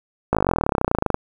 slowing click train, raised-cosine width 1 ms, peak -3 dBFS, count 30, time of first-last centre 0.33-1.144 s, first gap 18 ms, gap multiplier 1.03, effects 7-bit

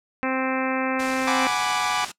harmonic tone, 261.6 Hz, C4, in tune, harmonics 1 / 2 / 3 / 4 / 5 / 6 / 7 / 8 / 9 / 10, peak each -26 / -29 / -31 / -32 / -33 / -34 / -34 / -35 / -36 / -36 dBFS, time 0.23-1.47 s, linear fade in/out 0 ms
white noise, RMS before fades -32 dBFS, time 0.99-2.12 s, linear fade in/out 10 ms
sawtooth chord, G# half-diminished seventh, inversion third, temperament equal, 740 / 830.6 / 987.8 / 1174.7 Hz, F#5 / G#5 / B5 / D6, 0 / 0 / 0 / 0 cents, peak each -24 / -24 / -25 / -22 dBFS, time 1.27-2.05 s, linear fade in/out 5 ms
effects noise-tail reverb RT60 0.1 s tail -21 dB re dry + low-pass 7000 Hz 12 dB/octave

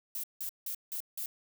violet noise bursts, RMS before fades -37 dBFS, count 5, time 0.15-1.26 s, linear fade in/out 2 ms, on 86 ms, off 170 ms, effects none

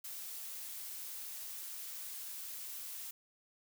blue noise, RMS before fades -45 dBFS, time 0.04-3.11 s, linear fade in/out 5 ms, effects none

